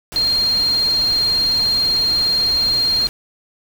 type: tone in noise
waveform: sine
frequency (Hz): 4206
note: C8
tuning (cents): +8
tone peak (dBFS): -14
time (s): 0.16-3.07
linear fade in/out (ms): 0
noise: pink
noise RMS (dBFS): -31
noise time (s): 0.12-3.09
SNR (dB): +14
effects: none